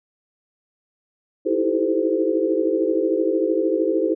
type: tone cluster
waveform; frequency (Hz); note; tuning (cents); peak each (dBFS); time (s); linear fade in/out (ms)
sine; 319.5 / 332.6 / 385.8 / 435.6 / 515; D#4 / E4 / G4 / A4 / C5; +46 / +16 / -28 / -17 / -28; -24; 1.45-4.15; 20
effects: none